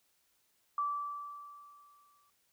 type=tone with exponential decay; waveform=sine; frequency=1161 Hz; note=D6; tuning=20 cents flat; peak=-29 dBFS; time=0.78-2.3 s; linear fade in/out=2 ms; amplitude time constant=330 ms; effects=white hiss -74 dBFS RMS until 2.52 s